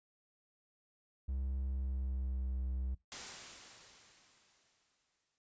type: tone with pitch glide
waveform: triangle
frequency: 66.1 to 64.14 Hz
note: C2 to C2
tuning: +18 to -34 cents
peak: -33 dBFS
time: 1.28-2.95 s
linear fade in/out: 10 ms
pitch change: -52 cents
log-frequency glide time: 1.65-2.49 s
type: noise with exponential decay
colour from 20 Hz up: white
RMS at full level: -43 dBFS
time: 3.12-5.38 s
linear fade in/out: 0 ms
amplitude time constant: 490 ms
effects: noise-tail reverb RT60 0.2 s tail -21 dB re dry + resampled to 16000 Hz